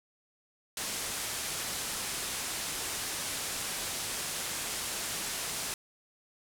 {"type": "low-pass noise", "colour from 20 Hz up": "white", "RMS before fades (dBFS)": -36, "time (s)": [0.77, 5.74], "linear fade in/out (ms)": 2, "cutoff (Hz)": 11000, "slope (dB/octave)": 24, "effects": []}